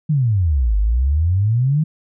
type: exponential two-way sweep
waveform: sine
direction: down then up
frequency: 160.6 to 49 to 160.6 Hz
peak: -13 dBFS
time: 0.09-1.84 s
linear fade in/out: 10 ms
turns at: 0.77 s
effects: none